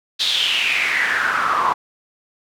pink noise with band-pass filter sweep, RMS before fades -19 dBFS, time 0.19-1.74 s, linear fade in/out 20 ms, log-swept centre 3900 to 1000 Hz, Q 6.4, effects none

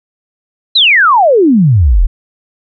sine exponential sweep, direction down, 4178 to 34.65 Hz, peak -4 dBFS, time 0.75-2.07 s, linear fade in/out 10 ms, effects none

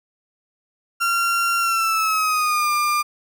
35% pulse tone with pitch glide, 1376 to 1197.9 Hz, F6 to D6, -26 to +34 cents, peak -16 dBFS, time 1-3.03 s, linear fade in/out 20 ms, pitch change -240 cents, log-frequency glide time 1.59-2.7 s, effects none

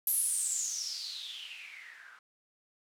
violet noise with low-pass filter sweep, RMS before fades -36 dBFS, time 0.07-2.19 s, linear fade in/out 2 ms, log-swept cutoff 12000 to 1400 Hz, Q 9.5, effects none

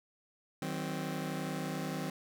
sawtooth chord, C diminished, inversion first, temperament just, 156.98 / 188.37 / 261.6 Hz, Eb3 / Gb3 / C4, +16 / +31 / 0 cents, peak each -35 / -36 / -36 dBFS, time 0.62-2.1 s, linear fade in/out 2 ms, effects none

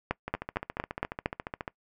two click trains, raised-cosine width 0.5 ms, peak -19 / -12 dBFS, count 21 / 6, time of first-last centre 0.28-1.679 / 0.11-1.259 s, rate 14.3 / 4.35 Hz, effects noise-tail reverb RT60 0.1 s tail -22 dB re dry

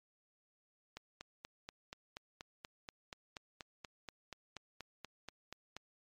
click train, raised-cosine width 0.2 ms, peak -28 dBFS, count 21, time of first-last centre 0.97-5.766 s, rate 4.17 Hz, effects MP3 64 kbps

